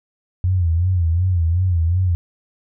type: tone with vibrato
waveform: sine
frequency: 87.31 Hz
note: F2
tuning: in tune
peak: -14 dBFS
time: 0.44-2.15 s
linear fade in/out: 0 ms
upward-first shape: sine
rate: 2.7 Hz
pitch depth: 120 cents each way
effects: none